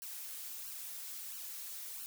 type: noise with flanger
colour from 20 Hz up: blue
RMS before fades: -45 dBFS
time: 0.02-2.06 s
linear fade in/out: 0 ms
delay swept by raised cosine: 0.69 to 6.59 ms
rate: 1.5 Hz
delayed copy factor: +0.95
effects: none